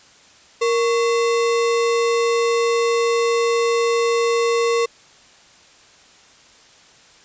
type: tone with sample-and-hold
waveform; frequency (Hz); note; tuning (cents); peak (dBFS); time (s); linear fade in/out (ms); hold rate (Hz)
sine; 466.2; A#4; 0; -15; 0.61-4.86; 10; 1575
effects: white hiss -49 dBFS RMS until 7.24 s + resampled to 16000 Hz

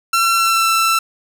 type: tone with pitch glide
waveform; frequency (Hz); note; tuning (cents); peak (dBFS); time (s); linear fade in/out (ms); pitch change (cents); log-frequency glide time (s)
sawtooth; 1354 to 1334.6; E6 to E6; +46 to +21; -9; 0.13-0.99; 5; -25; 0.36-0.69
effects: none

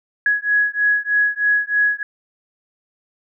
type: beating tone pair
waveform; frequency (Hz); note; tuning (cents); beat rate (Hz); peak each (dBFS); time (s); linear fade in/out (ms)
sine; 1672 / 1675.2; G#6 / G#6; +11 / +15; 3.2; -18; 0.26-2.03; 2
effects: none

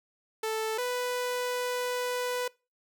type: tone pair in turn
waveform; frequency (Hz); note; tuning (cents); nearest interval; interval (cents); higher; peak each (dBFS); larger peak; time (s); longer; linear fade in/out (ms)
sawtooth; 440 / 495.1; A4 / B4; 0 / +4; major second; 204; second; -25; neither; 0.43-0.78 / 0.78-2.48; second; 5
effects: noise-tail reverb RT60 0.3 s tail -24 dB re dry

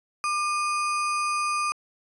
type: tone with sample-and-hold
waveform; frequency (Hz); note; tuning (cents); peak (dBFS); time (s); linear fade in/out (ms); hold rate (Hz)
sine; 1195; D6; +30; -23; 0.24-1.72; 0; 3675
effects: resampled to 24000 Hz

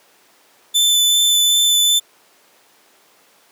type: tone with vibrato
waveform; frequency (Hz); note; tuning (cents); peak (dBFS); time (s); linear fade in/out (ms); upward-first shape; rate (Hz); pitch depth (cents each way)
sawtooth; 3520; A7; 0; -9; 0.74-2; 20; sine; 2.6; 9
effects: pink hiss -52 dBFS RMS until 3.51 s + high-pass 400 Hz 12 dB/octave

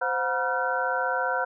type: tone cluster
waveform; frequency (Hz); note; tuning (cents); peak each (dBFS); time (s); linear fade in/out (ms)
sine; 519 / 725 / 963 / 1383 / 1518; C5 / F#5 / B5 / F6 / F#6; -14 / -35 / -44 / -17 / +44; -30; 0.01-1.45; 10
effects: none

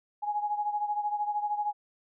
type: beating tone pair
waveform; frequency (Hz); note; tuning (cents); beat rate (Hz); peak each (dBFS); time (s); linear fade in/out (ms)
sine; 830.6 / 843.6; G#5 / G#5; 0 / +27; 13; -29 / -34; 0.22-1.73; 20
effects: none

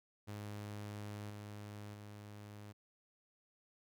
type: tone with level steps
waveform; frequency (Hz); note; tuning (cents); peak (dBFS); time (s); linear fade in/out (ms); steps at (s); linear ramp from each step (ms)
sawtooth; 103.83; G#2; 0; -40 / -43 / -46; 0.27-2.73; 20; 1.3 / 1.94; 2
effects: none

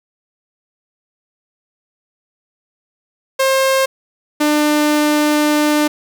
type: tone pair in turn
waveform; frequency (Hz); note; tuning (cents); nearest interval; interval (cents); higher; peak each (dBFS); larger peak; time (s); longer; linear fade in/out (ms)
sawtooth; 533 / 299.1; C5 / D4; +32 / +32; minor seventh; 1000; first; -8; neither; 3.39-3.86 / 4.4-5.88; second; 10
effects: none

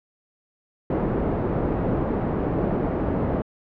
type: low-pass noise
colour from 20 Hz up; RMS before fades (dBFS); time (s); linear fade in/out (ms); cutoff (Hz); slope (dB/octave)
white; -24; 0.9-3.42; 2; 430; 12
effects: low-pass 2000 Hz 12 dB/octave

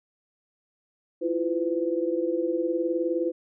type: tone cluster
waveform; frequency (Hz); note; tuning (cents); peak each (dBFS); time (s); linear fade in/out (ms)
sine; 329.9 / 349.3 / 505; E4 / F4 / B4; +1 / 0 / +39; -28; 1.21-3.32; 20
effects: none

